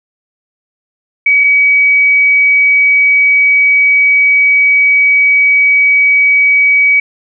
sine tone pair in turn, 2270 / 2270 Hz, C#7 / C#7, +41 / +41 cents, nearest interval unison, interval 0 cents, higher neither, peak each -5 dBFS, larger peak neither, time 1.26-1.44 / 1.44-7 s, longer second, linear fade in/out 5 ms, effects none

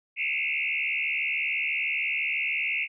sine tone with frequency modulation, 2433 Hz, D#7, 39 cents flat, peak -25 dBFS, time 0.16-2.88 s, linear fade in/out 50 ms, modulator 73.9 Hz, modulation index 4.3, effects none

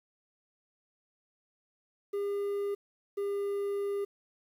triangle tone pair in turn, 403.5 / 402 Hz, G#4 / G4, -50 / +44 cents, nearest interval unison, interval 6 cents, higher first, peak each -28 dBFS, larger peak neither, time 2.13-2.75 / 3.17-4.05 s, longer second, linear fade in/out 10 ms, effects 10-bit

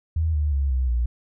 sine tone with pitch steps, 80.4 / 74.58 / 69.19 / 64.18 / 59.54 Hz, E2 / D2 / C#2 / C2 / A#1, -43 / +27 / -3 / -33 / +37 cents, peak -19 dBFS, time 0.16-1.06 s, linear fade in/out 5 ms, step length 180 ms, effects none

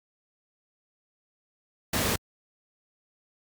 pink noise, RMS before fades -26 dBFS, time 1.93-2.16 s, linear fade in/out 5 ms, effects high-pass 60 Hz 12 dB/octave + Opus 48 kbps

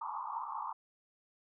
pink band-pass noise, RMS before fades -40 dBFS, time 0.01-0.73 s, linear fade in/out 5 ms, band 830 to 1200 Hz, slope 96 dB/octave, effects none

